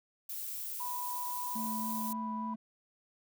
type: noise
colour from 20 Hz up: violet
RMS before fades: -40 dBFS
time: 0.29-2.13 s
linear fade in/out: 5 ms
type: tone with pitch glide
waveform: sine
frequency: 980 to 986.2 Hz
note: B5 to B5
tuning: -14 to -3 cents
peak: -37 dBFS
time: 0.8-2.54 s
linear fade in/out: 5 ms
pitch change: +11 cents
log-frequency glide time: 1.28-2.01 s
type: tone with vibrato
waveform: triangle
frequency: 220 Hz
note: A3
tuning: in tune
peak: -35 dBFS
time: 1.55-2.56 s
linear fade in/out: 10 ms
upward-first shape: sine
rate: 3.5 Hz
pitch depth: 13 cents each way
effects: none